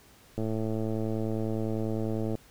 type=click train; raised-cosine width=2 ms; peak=-19 dBFS; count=218; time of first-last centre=0.38-2.353 s; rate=110 Hz; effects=pink hiss -57 dBFS RMS until 2.5 s